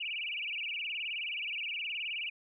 sine tone with vibrato, 2592 Hz, E7, 30 cents flat, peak -34 dBFS, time 0-2.3 s, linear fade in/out 10 ms, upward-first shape sine, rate 19 Hz, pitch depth 220 cents each way, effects none

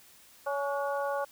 harmonic tone with a mistuned harmonic, 281.1 Hz, C#4, 24 cents sharp, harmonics 2 / 3 / 4 / 5, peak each -31 / -35 / -37 / -39 dBFS, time 0.46-1.25 s, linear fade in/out 10 ms, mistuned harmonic 5, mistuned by +51 cents, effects white hiss -57 dBFS RMS until 1.31 s

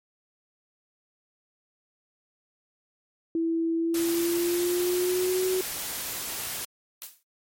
sine tone with pitch glide, 329.6 to 372.1 Hz, E4 to F#4, 0 to +10 cents, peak -23 dBFS, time 3.35-5.61 s, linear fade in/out 2 ms, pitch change +210 cents, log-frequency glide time 3.76-5.47 s
white noise, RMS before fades -33 dBFS, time 3.94-6.65 s, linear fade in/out 5 ms
blue noise with exponential decay, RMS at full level -32 dBFS, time 7.02-7.23 s, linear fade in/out 0 ms, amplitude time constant 44 ms
effects MP3 64 kbps

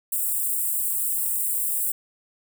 white high-pass noise, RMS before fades -25 dBFS, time 0.12-1.92 s, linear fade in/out 5 ms, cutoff 7700 Hz, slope 96 dB/octave, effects none

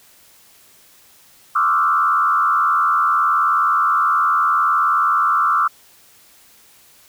sine tone with frequency modulation, 1251 Hz, D#6, 9 cents sharp, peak -13 dBFS, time 1.55-5.68 s, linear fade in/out 10 ms, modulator 79.3 Hz, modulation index 1.8, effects white hiss -50 dBFS RMS until 7.08 s

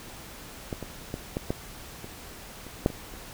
clicks, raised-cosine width 2 ms, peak -17 / -21 / -18 / -15 / -13 / -25 / -28 / -7 / -25 / -29 dBFS, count 10, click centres 0.728 / 0.827 / 1.141 / 1.369 / 1.505 / 2.044 / 2.667 / 2.861 / 2.902 / 3.139 s, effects pink hiss -44 dBFS RMS until 3.33 s

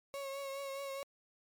35% pulse tone with vibrato, 550 Hz, C#5, 14 cents flat, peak -38 dBFS, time 0.14-1.03 s, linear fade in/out 0 ms, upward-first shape triangle, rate 4.8 Hz, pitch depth 34 cents each way, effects MP3 96 kbps

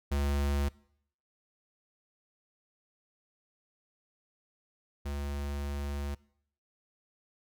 square tone pair in turn, 70.9 / 71.19 Hz, C#2 / C#2, +40 / +47 cents, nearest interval unison, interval 7 cents, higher second, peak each -28 / -34 dBFS, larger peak first, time 0.11-0.69 / 5.05-6.15 s, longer second, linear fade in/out 10 ms, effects noise-tail reverb RT60 0.7 s tail -23 dB re dry

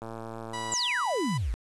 click train, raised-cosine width 1 ms, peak -25 dBFS, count 82, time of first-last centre 0.02-0.737 s, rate 113 Hz
sawtooth tone with pitch glide, 979 to 995.5 Hz, B5 to B5, -15 to +14 cents, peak -29 dBFS, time 0.53-1.38 s, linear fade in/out 10 ms, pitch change +29 cents, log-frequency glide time 1.05-1.17 s
sine exponential sweep, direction down, 7810 to 45.26 Hz, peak -26 dBFS, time 0.72-1.54 s, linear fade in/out 0 ms
effects resampled to 24000 Hz + 8-bit

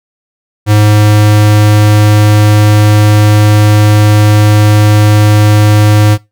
square tone, 105.3 Hz, G#2, 24 cents sharp, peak -4 dBFS, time 0.66-6.18 s, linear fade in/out 50 ms, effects noise-tail reverb RT60 0.2 s tail -20 dB re dry

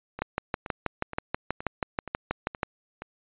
two click trains, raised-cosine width 0.5 ms, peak -11 / -21 dBFS, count 16 / 7, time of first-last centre 0.22-2.632 / 0.19-3.02 s, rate 6.22 / 2.12 Hz, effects resampled to 8000 Hz

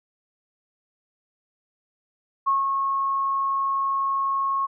sine tone with ADSR envelope, 1092 Hz, C#6, 26 cents flat, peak -17 dBFS, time 2.46-4.67 s, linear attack 19 ms, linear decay 160 ms, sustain -4 dB, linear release 22 ms, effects none

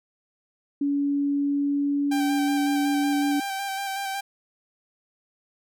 sine tone with pitch glide, 283.7 to 286.8 Hz, C#4 to D4, +40 to -41 cents, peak -21 dBFS, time 0.81-3.4 s, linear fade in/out 5 ms, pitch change +19 cents, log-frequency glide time 1.37-3.05 s
sawtooth tone with vibrato, 784 Hz, G5, in tune, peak -24 dBFS, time 2.11-4.21 s, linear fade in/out 10 ms, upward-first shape square, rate 5.4 Hz, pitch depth 20 cents each way
effects none

